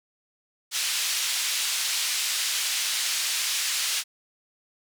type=band-pass noise; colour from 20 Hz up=pink; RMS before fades=-27 dBFS; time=0.71-4.04 s; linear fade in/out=50 ms; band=2900 to 9400 Hz; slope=12 dB/octave; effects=none